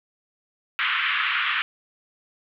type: band-pass noise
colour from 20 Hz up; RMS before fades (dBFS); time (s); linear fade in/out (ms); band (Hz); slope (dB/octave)
pink; -24; 0.79-1.62; 0; 1200 to 3200; 48
effects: none